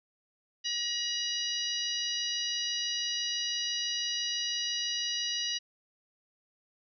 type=harmonic tone with a mistuned harmonic; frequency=966 Hz; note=B5; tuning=39 cents flat; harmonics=2 / 3 / 4 / 5 / 6; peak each=-42 / -34 / -37 / -36 / -38 dBFS; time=0.64-5.59 s; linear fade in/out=20 ms; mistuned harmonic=2; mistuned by=-28 cents; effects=none